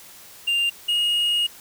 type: tone pair in turn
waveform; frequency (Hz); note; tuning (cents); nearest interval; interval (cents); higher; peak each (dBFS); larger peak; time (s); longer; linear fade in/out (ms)
triangle; 2794 / 2868; F7 / F7; 0 / +45; unison; 45; second; -17; neither; 0.47-0.7 / 0.88-1.47; second; 10
effects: white hiss -45 dBFS RMS until 1.6 s